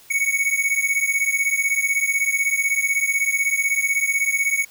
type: beating tone pair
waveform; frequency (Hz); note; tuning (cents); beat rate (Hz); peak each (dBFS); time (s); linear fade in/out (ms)
square; 2217 / 2233; C#7 / C#7; 0 / +12; 16; -22; 0.1-4.65; 10
effects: white hiss -49 dBFS RMS until 4.7 s